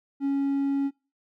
triangle tone, 277.4 Hz, C#4, 1 cent sharp, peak -20 dBFS, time 0.2-0.91 s, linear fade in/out 50 ms, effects noise-tail reverb RT60 0.3 s tail -22 dB re dry + tanh soft clip ceiling -16 dBFS

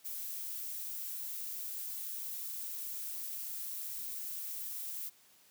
violet noise, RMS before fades -41 dBFS, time 0.04-5.1 s, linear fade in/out 20 ms, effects white hiss -64 dBFS RMS until 5.5 s + high-pass 80 Hz 12 dB/octave

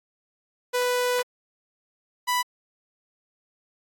sawtooth tone pair in turn, 494.7 / 989.4 Hz, B4 / B5, +3 / +3 cents, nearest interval octave, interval 1200 cents, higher second, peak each -18 dBFS, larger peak neither, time 0.73-1.23 / 2.27-2.43 s, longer first, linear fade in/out 20 ms, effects AAC 64 kbps

